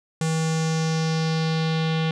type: tone with low-pass filter sweep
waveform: square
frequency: 160.5 Hz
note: E3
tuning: 46 cents flat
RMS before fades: -23 dBFS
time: 0.21-2.11 s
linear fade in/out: 2 ms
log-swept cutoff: 8000 to 3400 Hz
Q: 2.6
effects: none